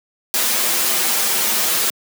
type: noise with comb filter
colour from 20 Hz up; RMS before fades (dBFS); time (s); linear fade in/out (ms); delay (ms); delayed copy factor
white; -18; 0.34-1.9; 0; 7; -0.85
effects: high-pass 200 Hz 12 dB/octave